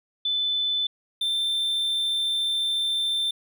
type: tone pair in turn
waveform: sine / triangle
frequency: 3512 / 3563 Hz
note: A7 / A7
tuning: -4 / +21 cents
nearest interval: unison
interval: 25 cents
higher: second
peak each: -22 / -21 dBFS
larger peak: second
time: 0.25-0.87 / 1.21-3.31 s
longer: second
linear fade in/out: 5 ms
effects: none